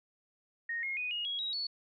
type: tone with pitch steps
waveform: sine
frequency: 1860 / 2149 / 2483 / 2869 / 3314 / 3829 / 4424 Hz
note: A#6 / C7 / D#7 / F7 / G#7 / A#7 / C#8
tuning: -4 / +46 / -4 / +46 / -4 / +46 / -4 cents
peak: -33 dBFS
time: 0.69-1.67 s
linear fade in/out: 5 ms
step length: 140 ms
effects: none